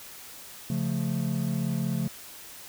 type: chord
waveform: triangle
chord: Db augmented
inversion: none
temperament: equal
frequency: 138.59 / 174.61 / 220 Hz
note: Db3 / F3 / A3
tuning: 0 / 0 / 0 cents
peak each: -28 / -28 / -29 dBFS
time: 0.7-2.08 s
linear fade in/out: 2 ms
effects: white hiss -45 dBFS RMS until 2.68 s